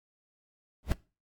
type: noise with exponential growth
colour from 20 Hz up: brown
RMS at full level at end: -23 dBFS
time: 0.83-0.92 s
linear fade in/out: 0 ms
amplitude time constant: 18 ms
effects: noise-tail reverb RT60 0.3 s tail -19 dB re dry + AAC 64 kbps